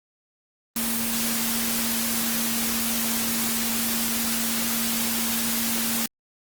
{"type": "tone in noise", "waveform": "sine", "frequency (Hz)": 230, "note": "A#3", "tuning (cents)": -23, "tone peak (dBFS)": -29, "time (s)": [0.76, 6.06], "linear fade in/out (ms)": 2, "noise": "white", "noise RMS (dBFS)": -26, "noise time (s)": [0.76, 6.06], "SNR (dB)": -6, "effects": ["Opus 24 kbps"]}